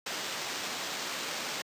violet noise with sample-and-hold, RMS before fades -36 dBFS, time 0.06-1.62 s, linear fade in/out 5 ms, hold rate 11025 Hz, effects high-pass 200 Hz 12 dB/octave + resampled to 32000 Hz

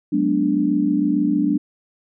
sine chord, G# half-diminished seventh, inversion third, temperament equal with one note detuned, 185 / 211.5 / 246.9 / 293.7 Hz, F#3 / G#3 / B3 / D4, 0 / +32 / 0 / 0 cents, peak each -24 / -23 / -24 / -18 dBFS, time 0.12-1.58 s, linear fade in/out 10 ms, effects none

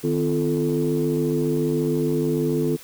sine tone cluster, 154 / 255.7 / 342.5 / 437 Hz, D#3 / C4 / F4 / A4, -17 / -40 / -34 / -12 cents, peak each -24 dBFS, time 0.03-2.77 s, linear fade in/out 20 ms, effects tanh soft clip ceiling -12 dBFS + white hiss -44 dBFS RMS until 2.83 s

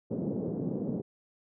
pink band-pass noise, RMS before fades -33 dBFS, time 0.1-1.02 s, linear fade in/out 20 ms, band 150 to 450 Hz, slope 24 dB/octave, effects none

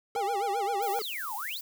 square tone with vibrato, 428.2 Hz, A4, 47 cents flat, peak -33 dBFS, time 0.15-1.02 s, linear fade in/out 2 ms, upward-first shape sine, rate 7.6 Hz, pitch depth 210 cents each way
sine tone, 802 Hz, G5, 39 cents sharp, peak -28 dBFS, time 0.16-0.99 s, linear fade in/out 0 ms
violet noise, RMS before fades -40 dBFS, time 0.82-1.61 s, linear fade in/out 5 ms
sine exponential two-way sweep, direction down then up, 5360 to 778 to 5360 Hz, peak -34 dBFS, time 0.99-1.61 s, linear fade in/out 50 ms, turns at 1.35 s
effects none

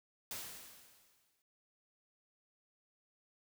white noise with exponential decay, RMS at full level -42 dBFS, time 0.31-1.42 s, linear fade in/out 1 ms, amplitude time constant 240 ms, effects none

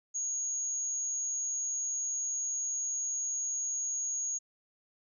sine tone, 6645 Hz, G#8, in tune, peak -31 dBFS, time 0.14-4.39 s, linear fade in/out 20 ms, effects none

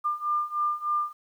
sine beating tone pair, 1197 / 1200.3 Hz, D6 / D6, +33 / +37 cents, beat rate 3.3 Hz, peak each -29 / -27 dBFS, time 0.04-1.13 s, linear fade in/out 20 ms, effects 10-bit

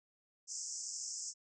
white band-pass noise, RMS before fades -43 dBFS, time 0.47-1.34 s, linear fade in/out 50 ms, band 5200 to 7800 Hz, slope 96 dB/octave, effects none

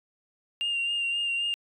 sine tone with vibrato, 2794 Hz, F7, in tune, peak -24 dBFS, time 0.61-1.54 s, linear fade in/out 0 ms, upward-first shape sine, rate 3.8 Hz, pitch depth 24 cents each way, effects tanh soft clip ceiling -23 dBFS

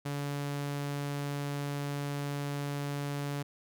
sawtooth tone, 143 Hz, D3, 46 cents flat, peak -29 dBFS, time 0.05-3.43 s, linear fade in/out 10 ms, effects none

